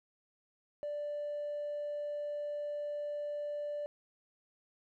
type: tone with hard clipping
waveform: sine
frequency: 587.3 Hz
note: D5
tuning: in tune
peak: -36 dBFS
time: 0.83-3.86 s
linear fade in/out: 0 ms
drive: 1 dB
effects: none